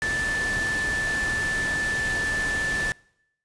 sine tone in noise, 1755 Hz, A6, 5 cents flat, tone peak -24 dBFS, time 0.02-2.92 s, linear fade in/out 0 ms, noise pink, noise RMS -32 dBFS, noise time 0.02-2.92 s, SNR +5 dB, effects noise-tail reverb RT60 0.8 s tail -25 dB re dry + resampled to 22050 Hz

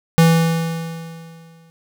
square tone with exponential decay, 164.81 Hz, E3, in tune, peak -8 dBFS, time 0.18-1.7 s, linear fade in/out 0 ms, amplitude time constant 330 ms, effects none

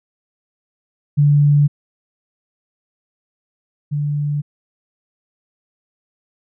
sine tone pair in turn, 145.4 / 146.41 Hz, D3 / D3, -17 / -5 cents, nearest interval unison, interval 12 cents, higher second, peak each -9 / -17 dBFS, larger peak first, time 1.17-1.68 / 3.91-4.42 s, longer neither, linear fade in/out 20 ms, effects none

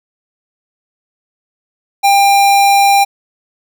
square tone, 797 Hz, G5, 28 cents sharp, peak -7 dBFS, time 2.03-3.05 s, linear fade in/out 20 ms, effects none

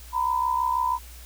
sine tone pair together, 936 / 1002.2 Hz, A#5 / B5, +7 / +25 cents, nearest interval minor second, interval 118 cents, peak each -26 / -23 dBFS, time 0.12-0.99 s, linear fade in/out 50 ms, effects added 60 Hz sine -42 dBFS peak until 1.25 s + white hiss -48 dBFS RMS until 1.25 s

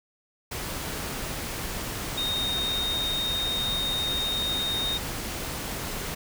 sine tone in noise, 3703 Hz, A#7, 12 cents flat, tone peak -26 dBFS, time 2.17-4.98 s, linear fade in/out 10 ms, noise pink, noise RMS -33 dBFS, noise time 0.51-6.15 s, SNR +4 dB, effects none

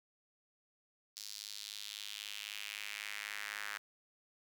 square tone with high-pass filter sweep, 51.91 Hz, G#1, in tune, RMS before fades -45 dBFS, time 1.16-3.78 s, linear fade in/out 10 ms, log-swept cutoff 4900 to 1600 Hz, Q 2.4, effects none

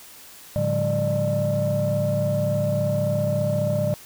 sine tone cluster, 109 / 144 / 178.7 / 202.2 / 598 Hz, A2 / D3 / F3 / G#3 / D5, -16 / -34 / +40 / -46 / +31 cents, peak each -25 / -25 / -29 / -30 / -22 dBFS, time 0.56-3.94 s, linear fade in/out 0 ms, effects tanh soft clip ceiling -14 dBFS + white hiss -45 dBFS RMS until 4.05 s

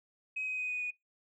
sine tone with pitch steps, 2534 / 2518 / 2502 / 2486 / 2470 Hz, D#7 / D#7 / D#7 / D#7 / D#7, +31 / +20 / +9 / -2 / -13 cents, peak -32 dBFS, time 0.36-0.91 s, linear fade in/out 10 ms, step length 110 ms, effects noise-tail reverb RT60 0.2 s tail -26 dB re dry + tanh soft clip ceiling -28 dBFS

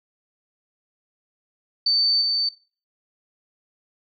sine tone with level steps, 4556 Hz, C#8, 47 cents sharp, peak -17 / -20 dBFS, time 1.86-2.49 s, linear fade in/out 5 ms, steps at 2.21 s, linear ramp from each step 10 ms, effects noise-tail reverb RT60 0.4 s tail -19 dB re dry

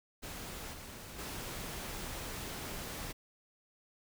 pink noise with level steps, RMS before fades -44 / -48 / -42 dBFS, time 0.22-3.13 s, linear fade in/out 20 ms, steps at 0.73 / 1.18 s, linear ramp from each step 10 ms, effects none

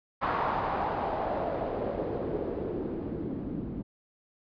white noise with low-pass filter sweep, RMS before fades -32 dBFS, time 0.21-3.83 s, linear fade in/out 20 ms, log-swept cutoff 1100 to 240 Hz, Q 2.5, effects resampled to 11025 Hz

